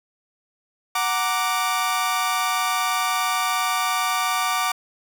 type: chord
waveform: sawtooth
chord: Gb augmented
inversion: none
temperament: equal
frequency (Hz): 740 / 932.3 / 1174.7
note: Gb5 / Bb5 / D6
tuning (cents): 0 / 0 / 0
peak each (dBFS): -22 / -25 / -19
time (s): 0.95-4.72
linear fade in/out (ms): 5
effects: none